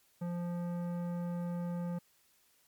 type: tone with tanh clipping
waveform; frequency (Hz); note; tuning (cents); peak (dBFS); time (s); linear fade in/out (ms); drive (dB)
triangle; 174.1; F3; -5; -36; 0.21-1.99; 10; 18
effects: white hiss -69 dBFS RMS until 2.67 s + MP3 96 kbps